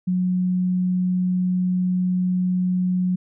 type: tone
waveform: sine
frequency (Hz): 182.2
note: F#3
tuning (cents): -26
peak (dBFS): -18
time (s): 0.07-3.16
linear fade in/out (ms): 10
effects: none